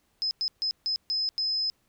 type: tone bursts at uneven times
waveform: sine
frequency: 5100 Hz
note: D#8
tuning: 42 cents sharp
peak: -25 dBFS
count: 6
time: 0.22-0.31 / 0.41-0.48 / 0.62-0.71 / 0.86-0.96 / 1.1-1.29 / 1.38-1.7 s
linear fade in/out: 0 ms
effects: pink hiss -70 dBFS RMS until 1.88 s